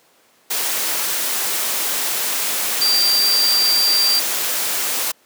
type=tone in noise; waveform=sine; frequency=4712 Hz; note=D8; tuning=5 cents sharp; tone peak=-14 dBFS; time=2.81-4.2 s; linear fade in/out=10 ms; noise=white; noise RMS=-21 dBFS; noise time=0.5-5.12 s; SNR=+4 dB; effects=pink hiss -55 dBFS RMS until 5.25 s + high-pass 300 Hz 12 dB/octave